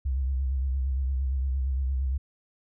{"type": "tone with vibrato", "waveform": "sine", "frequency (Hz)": 66.1, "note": "C2", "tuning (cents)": 18, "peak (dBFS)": -24, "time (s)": [0.05, 2.18], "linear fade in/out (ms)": 10, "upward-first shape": "sine", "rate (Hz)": 8.7, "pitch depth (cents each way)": 72, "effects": []}